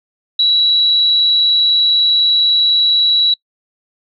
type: tone with amplitude modulation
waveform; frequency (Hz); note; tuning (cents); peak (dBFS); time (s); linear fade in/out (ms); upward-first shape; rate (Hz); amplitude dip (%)
sine; 3910; B7; -18; -8; 0.39-3.34; 5; sine; 164; 25
effects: noise-tail reverb RT60 0.1 s tail -23 dB re dry